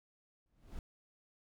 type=noise with exponential growth; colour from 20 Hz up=brown; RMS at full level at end=-42 dBFS; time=0.46-0.79 s; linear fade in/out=1 ms; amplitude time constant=70 ms; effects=none